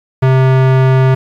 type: tone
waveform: square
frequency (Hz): 131.2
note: C3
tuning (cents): +5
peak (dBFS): -7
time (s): 0.22-1.15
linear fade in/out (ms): 10
effects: low-pass 2000 Hz 12 dB/octave + 7-bit